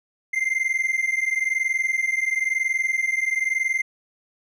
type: tone pair together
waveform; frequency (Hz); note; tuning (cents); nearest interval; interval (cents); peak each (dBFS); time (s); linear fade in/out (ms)
triangle; 2081 / 2102; C7 / C7; -10 / +7; unison; 17; -22; 0.33-3.82; 10
effects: resampled to 32000 Hz